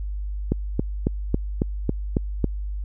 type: click train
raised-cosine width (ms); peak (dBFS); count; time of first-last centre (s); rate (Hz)
3; -7; 8; 0.52-2.443; 3.64
effects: added 50 Hz sine -26 dBFS peak until 2.84 s